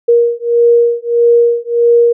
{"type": "beating tone pair", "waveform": "sine", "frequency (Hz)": [471.1, 472.7], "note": ["A#4", "A#4"], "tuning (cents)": [18, 24], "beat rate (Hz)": 1.6, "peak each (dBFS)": -10, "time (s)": [0.08, 2.13], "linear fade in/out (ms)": 10, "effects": []}